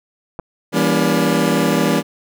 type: clicks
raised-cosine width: 1 ms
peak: -15 dBFS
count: 2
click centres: 0.391 / 0.397 s
type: chord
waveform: 25% pulse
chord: E diminished seventh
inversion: none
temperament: just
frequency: 164.81 / 197.78 / 237.3 / 284.8 Hz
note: E3 / G3 / Bb3 / Db4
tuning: 0 / +16 / +31 / +47 cents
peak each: -16 dBFS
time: 0.72-2.03 s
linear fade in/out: 50 ms
effects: none